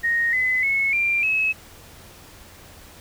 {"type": "tone with pitch steps", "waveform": "sine", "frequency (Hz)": [1864.7, 2022, 2192, 2377, 2577], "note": ["A#6", "B6", "C#7", "D7", "E7"], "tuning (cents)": [0, 40, -20, 20, -40], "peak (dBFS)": -18, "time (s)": [0.03, 1.53], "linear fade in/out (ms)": 20, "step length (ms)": 300, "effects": ["added 89 Hz sine -53 dBFS peak until 3 s", "pink hiss -46 dBFS RMS until 3 s"]}